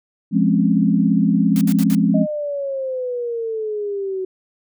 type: chord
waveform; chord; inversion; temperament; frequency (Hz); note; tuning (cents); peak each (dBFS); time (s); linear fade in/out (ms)
sine; Db major seventh; first; just; 173.24 / 207.9 / 259.9 / 277.2; F3 / Ab3 / C4 / Db4; -14 / +2 / -11 / 0; -18 / -16 / -20 / -22; 0.31-2.27; 50
type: noise bursts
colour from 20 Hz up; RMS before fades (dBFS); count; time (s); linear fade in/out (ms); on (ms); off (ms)
white; -31; 4; 1.56-1.949; 0; 50; 63
type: exponential sweep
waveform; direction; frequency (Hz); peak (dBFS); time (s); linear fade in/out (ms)
sine; down; 629 to 372.2; -21; 2.14-4.25; 5
effects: none